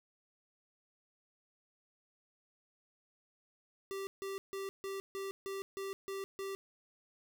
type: tone bursts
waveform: square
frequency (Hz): 390.4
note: G4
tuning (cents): -7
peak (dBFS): -39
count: 9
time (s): 3.91-6.55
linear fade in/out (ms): 0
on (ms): 160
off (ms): 150
effects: none